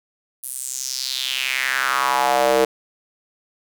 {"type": "tone with high-pass filter sweep", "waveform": "square", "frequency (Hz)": 65.41, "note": "C2", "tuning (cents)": 0, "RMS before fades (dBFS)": -21, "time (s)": [0.43, 2.65], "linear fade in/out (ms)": 5, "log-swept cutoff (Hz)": [11000, 450], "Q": 3.7, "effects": []}